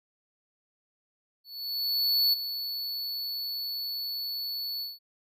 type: tone with ADSR envelope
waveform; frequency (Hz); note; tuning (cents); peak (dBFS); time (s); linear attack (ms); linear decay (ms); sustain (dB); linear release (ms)
square; 4435; C#8; 0; -21; 1.44-4.99; 890; 14; -11; 180
effects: none